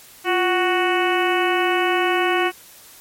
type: harmonic tone with a mistuned harmonic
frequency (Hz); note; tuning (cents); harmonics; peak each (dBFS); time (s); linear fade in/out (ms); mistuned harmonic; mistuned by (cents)
370; F#4; 0; 1 / 2 / 3 / 4 / 5 / 6 / 7 / 8; -20 / -23 / -25 / -26 / -27 / -28 / -28 / -29; 0.24-2.52; 50; 1; -87
effects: white hiss -45 dBFS RMS until 3 s + MP3 64 kbps